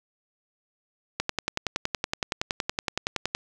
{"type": "click train", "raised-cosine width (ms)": 0.2, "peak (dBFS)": -8, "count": 24, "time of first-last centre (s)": [1.2, 3.35], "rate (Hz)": 10.7, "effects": []}